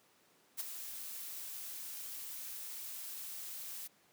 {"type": "noise with ADSR envelope", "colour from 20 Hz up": "blue", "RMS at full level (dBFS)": -36, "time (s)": [0.57, 3.88], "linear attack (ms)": 33, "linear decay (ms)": 13, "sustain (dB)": -9, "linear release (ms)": 17, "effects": ["pink hiss -68 dBFS RMS until 4.12 s", "high-pass 200 Hz 12 dB/octave"]}